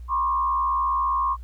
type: tone with frequency modulation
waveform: sine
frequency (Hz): 1075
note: C6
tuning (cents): +47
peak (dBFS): -20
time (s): 0.08-1.37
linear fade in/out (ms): 50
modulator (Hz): 74.8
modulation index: 0.79
effects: added 60 Hz sine -35 dBFS peak until 1.43 s + pink hiss -64 dBFS RMS until 1.43 s